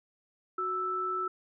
sine tone pair together, 370 / 1318.5 Hz, F#4 / E6, 0 / 0 cents, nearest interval octave + minor seventh, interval 2200 cents, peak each -37 / -30 dBFS, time 0.58-1.28 s, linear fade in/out 5 ms, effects none

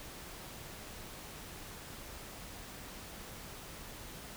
silence, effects pink hiss -48 dBFS RMS until 4.36 s

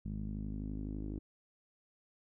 sawtooth tone with low-pass filter sweep, 51.9 Hz, G#1, in tune, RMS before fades -40 dBFS, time 0.05-1.19 s, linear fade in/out 5 ms, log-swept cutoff 200 to 310 Hz, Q 3.8, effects none

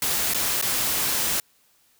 white noise with dropouts, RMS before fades -24 dBFS, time 0.02-1.4 s, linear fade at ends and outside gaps 2 ms, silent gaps 0.337-0.345 / 0.614-0.624 s, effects white hiss -62 dBFS RMS until 1.99 s

